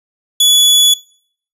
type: tone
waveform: sawtooth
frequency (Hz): 3412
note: G#7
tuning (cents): +46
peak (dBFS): -4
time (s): 0.4-0.94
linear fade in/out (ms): 5
effects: noise-tail reverb RT60 0.6 s tail -23 dB re dry + resampled to 32000 Hz